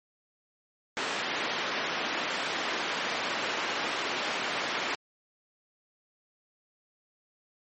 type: band-pass noise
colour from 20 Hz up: white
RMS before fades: -32 dBFS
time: 0.97-4.95 s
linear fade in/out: 0 ms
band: 250 to 2600 Hz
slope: 12 dB/octave
effects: MP3 32 kbps